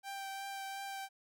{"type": "tone with vibrato", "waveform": "sawtooth", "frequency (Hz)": 784, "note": "G5", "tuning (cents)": 0, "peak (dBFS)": -37, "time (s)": [0.03, 1.09], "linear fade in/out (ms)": 50, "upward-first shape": "triangle", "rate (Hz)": 2.8, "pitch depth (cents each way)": 14, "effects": []}